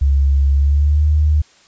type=tone with pitch glide; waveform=sine; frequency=69.3 to 75.57 Hz; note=C#2 to D#2; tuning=0 to -50 cents; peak=-10 dBFS; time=0.01-1.42 s; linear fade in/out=10 ms; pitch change=+150 cents; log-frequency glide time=0.53-1.06 s; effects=white hiss -50 dBFS RMS until 1.67 s + resampled to 16000 Hz